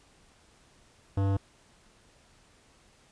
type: tone with hard clipping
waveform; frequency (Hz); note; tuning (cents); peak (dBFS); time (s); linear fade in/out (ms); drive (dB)
sine; 98.1; G2; +2; -26; 1.17-1.37; 5; 17
effects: pink hiss -61 dBFS RMS until 3.11 s + resampled to 22050 Hz